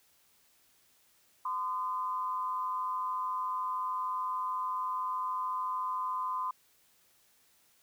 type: tone pair together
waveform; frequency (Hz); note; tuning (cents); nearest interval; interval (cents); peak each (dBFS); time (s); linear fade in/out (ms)
sine; 1023 / 1216.6; C6 / D#6; -39 / -39; minor third; 300; -32 / -38; 1.45-6.51; 5
effects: white hiss -67 dBFS RMS until 7.82 s

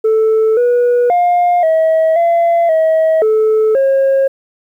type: tone with pitch steps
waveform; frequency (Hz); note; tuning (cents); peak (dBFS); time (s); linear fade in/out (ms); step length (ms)
sine; 439.8 / 485.9 / 707 / 642 / 680 / 640 / 435.4 / 541; A4 / B4 / F5 / E5 / F5 / D#5 / A4 / C#5; -1 / -28 / +21 / -46 / -46 / +49 / -18 / -42; -6; 0.04-4.28; 10; 530
effects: tanh soft clip ceiling -7 dBFS + 8-bit

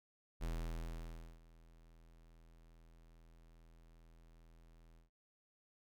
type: tone with ADSR envelope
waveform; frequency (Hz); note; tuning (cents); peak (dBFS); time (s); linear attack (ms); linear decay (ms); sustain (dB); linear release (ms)
square; 41.2; E1; 0; -38; 0.4-5.1; 33; 960; -23; 130
effects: none

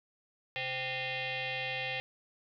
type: tone with frequency modulation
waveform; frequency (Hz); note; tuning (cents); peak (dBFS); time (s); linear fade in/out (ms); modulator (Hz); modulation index
sine; 130.81; C3; 0; -33; 0.56-2; 0; 652; 5
effects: none

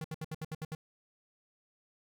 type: tone bursts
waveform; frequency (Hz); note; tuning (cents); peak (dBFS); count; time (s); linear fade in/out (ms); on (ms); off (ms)
square; 157.3; D#3; +19; -37; 8; 0.01-0.75; 2; 33; 68
effects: none

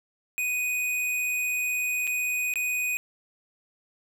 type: tone with dropouts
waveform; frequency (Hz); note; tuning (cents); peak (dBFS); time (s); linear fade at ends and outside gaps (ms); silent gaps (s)
square; 2489; D#7; 0; -26; 0.38-2.97; 0; 2.07-2.075 / 2.538-2.557
effects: none

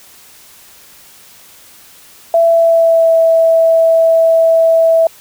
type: tone with pitch glide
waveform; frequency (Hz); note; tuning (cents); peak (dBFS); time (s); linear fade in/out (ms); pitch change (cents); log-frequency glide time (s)
sine; 668 to 655.8; E5 to E5; +23 to -9; -6; 2.34-5.07; 2; -32; 2.46-3.15
effects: white hiss -41 dBFS RMS until 5.2 s

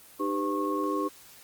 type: tone cluster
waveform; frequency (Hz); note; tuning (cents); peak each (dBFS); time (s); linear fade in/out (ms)
sine; 304.3 / 395.8 / 504 / 1091; D#4 / G4 / B4 / C#6; -38 / +17 / +35 / -28; -30 / -32 / -35 / -31; 0.19-1.09; 20
effects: white hiss -52 dBFS RMS until 1.43 s + Opus 24 kbps

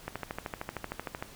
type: click train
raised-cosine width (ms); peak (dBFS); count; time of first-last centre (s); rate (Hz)
0.5; -19; 16; 0.08-1.225; 13.1
effects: pink hiss -51 dBFS RMS until 1.35 s

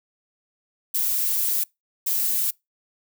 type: noise bursts at uneven times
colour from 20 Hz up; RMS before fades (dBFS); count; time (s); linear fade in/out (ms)
violet; -23; 2; 0.94-1.64 / 2.06-2.51; 10
effects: noise-tail reverb RT60 0.2 s tail -25 dB re dry

